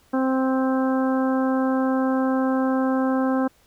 harmonic tone, 262.2 Hz, C4, 4 cents sharp, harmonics 1 / 2 / 3 / 4 / 5 / 6, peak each -20 / -26 / -30 / -32 / -34 / -36 dBFS, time 0.13-3.48 s, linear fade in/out 10 ms, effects pink hiss -59 dBFS RMS until 3.66 s

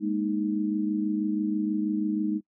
sine chord, Ab suspended second, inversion none, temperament equal with one note detuned, 206.9 / 233.1 / 311.1 Hz, Ab3 / Bb3 / Eb4, -6 / 0 / 0 cents, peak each -28 / -33 / -27 dBFS, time 0-2.41 s, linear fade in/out 50 ms, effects noise-tail reverb RT60 0.1 s tail -25 dB re dry

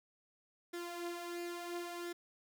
sawtooth tone with flanger, 346.9 Hz, F4, 12 cents flat, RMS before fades -43 dBFS, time 0.73-2.13 s, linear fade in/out 10 ms, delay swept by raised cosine 0.55 to 5.35 ms, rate 0.73 Hz, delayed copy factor +0.55, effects none

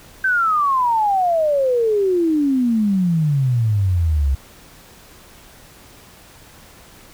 sine exponential sweep, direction down, 1568 to 65.41 Hz, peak -14 dBFS, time 0.24-4.35 s, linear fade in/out 5 ms, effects pink hiss -45 dBFS RMS until 7.13 s

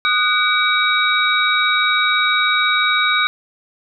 sine tone cluster, 1235 / 1479 / 2292 / 3797 Hz, D#6 / F#6 / D7 / A#7, -13 / -1 / -43 / +31 cents, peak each -19 dBFS, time 0.05-3.27 s, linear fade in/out 0 ms, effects none

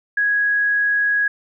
sine tone, 1661.2 Hz, G#6, in tune, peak -15 dBFS, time 0.17-1.28 s, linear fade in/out 5 ms, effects none

